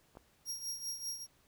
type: clicks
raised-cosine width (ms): 1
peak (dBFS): -45 / -35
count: 2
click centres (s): 0.153 / 0.171
type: tone with tremolo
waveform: sawtooth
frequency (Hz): 5610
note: F8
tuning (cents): +7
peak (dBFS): -33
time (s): 0.45-1.27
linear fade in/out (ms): 50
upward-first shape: triangle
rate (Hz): 5.1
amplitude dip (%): 75
effects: pink hiss -69 dBFS RMS until 1.47 s